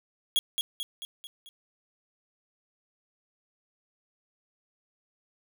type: tone with echo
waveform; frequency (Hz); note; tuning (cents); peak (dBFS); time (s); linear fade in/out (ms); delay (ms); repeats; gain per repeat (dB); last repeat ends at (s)
45% pulse; 3322; G#7; 0; -21; 0.36-0.39; 0; 220; 5; -5; 1.49
effects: none